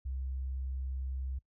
sine tone, 65.6 Hz, C2, 5 cents sharp, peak -34 dBFS, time 0.05-1.39 s, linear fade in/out 10 ms, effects noise-tail reverb RT60 0.1 s tail -22 dB re dry

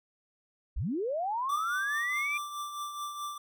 sine linear sweep, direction up, 31.23 to 2408 Hz, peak -29 dBFS, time 0.76-2.38 s, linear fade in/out 10 ms
square tone with tremolo, 1174.7 Hz, D6, in tune, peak -34 dBFS, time 1.49-3.38 s, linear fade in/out 5 ms, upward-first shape triangle, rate 4.7 Hz, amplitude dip 55%
effects none

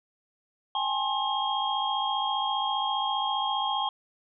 sine tone cluster, 795 / 850 / 1062 / 3241 Hz, G5 / G#5 / C6 / G#7, +24 / +40 / +25 / -43 cents, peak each -31 dBFS, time 0.75-3.89 s, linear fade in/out 2 ms, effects none

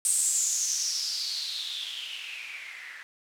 violet noise with low-pass filter sweep, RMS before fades -31 dBFS, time 0.05-3.03 s, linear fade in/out 0 ms, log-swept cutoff 8700 to 1800 Hz, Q 7, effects none

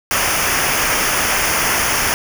pink noise with comb filter, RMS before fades -17 dBFS, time 0.11-2.14 s, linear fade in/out 0 ms, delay 0.25 ms, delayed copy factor -0.75, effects none

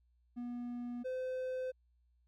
triangle tone pair in turn, 242.2 / 513.2 Hz, B3 / C5, -34 / -34 cents, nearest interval octave + minor second, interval 1300 cents, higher second, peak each -37 / -34 dBFS, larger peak second, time 0.36-1.04 / 1.04-1.72 s, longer neither, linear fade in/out 20 ms, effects added 60 Hz sine -69 dBFS peak until 2.27 s

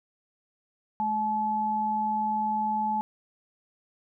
sine tone pair together, 212.9 / 860 Hz, G#3 / A5, +43 / -40 cents, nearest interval 2 octaves, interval 2417 cents, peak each -33 / -25 dBFS, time 1-3.01 s, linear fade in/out 0 ms, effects none

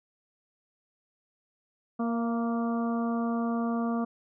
harmonic tone with a mistuned harmonic, 233.1 Hz, A#3, in tune, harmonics 1 / 2 / 3 / 4 / 5 / 6, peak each -27 / -37 / -36 / -44 / -38 / -47 dBFS, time 1.99-4.05 s, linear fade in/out 10 ms, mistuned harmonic 3, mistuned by -23 cents, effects none

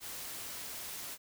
white noise, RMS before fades -43 dBFS, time 0-1.18 s, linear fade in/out 50 ms, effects none

